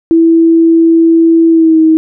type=tone with pitch glide; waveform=sine; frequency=329.6 to 318.4 Hz; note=E4 to D#4; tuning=0 to +40 cents; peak=-3 dBFS; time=0.11-1.97 s; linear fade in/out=0 ms; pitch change=-60 cents; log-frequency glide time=1.49-1.79 s; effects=none